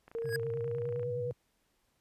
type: click train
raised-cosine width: 0.5 ms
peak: -37 dBFS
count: 28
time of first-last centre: 0.08-1.031 s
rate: 28.4 Hz
type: tone with pitch glide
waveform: sine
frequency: 460 to 487.4 Hz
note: A#4 to B4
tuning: -23 to -23 cents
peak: -33 dBFS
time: 0.15-1.31 s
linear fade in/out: 0 ms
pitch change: +100 cents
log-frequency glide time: 0.47-1.09 s
type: tone with exponential growth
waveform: square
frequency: 1650 Hz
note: G#6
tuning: 12 cents flat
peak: -30 dBFS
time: 0.22-0.36 s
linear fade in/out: 2 ms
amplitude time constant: 29 ms
type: tone with vibrato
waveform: sine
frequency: 123.47 Hz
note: B2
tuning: in tune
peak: -38 dBFS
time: 0.24-1.33 s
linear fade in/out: 10 ms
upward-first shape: sine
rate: 9.8 Hz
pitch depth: 240 cents each way
effects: pink hiss -75 dBFS RMS until 2 s + resampled to 32000 Hz